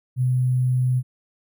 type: tone with sample-and-hold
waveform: sine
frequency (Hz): 126.8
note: B2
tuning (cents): +46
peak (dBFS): -17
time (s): 0.16-1.03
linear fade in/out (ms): 50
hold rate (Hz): 11025
effects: none